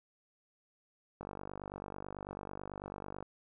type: click train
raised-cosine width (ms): 1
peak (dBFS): -28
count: 100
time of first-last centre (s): 1.21-3.226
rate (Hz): 49.1
effects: none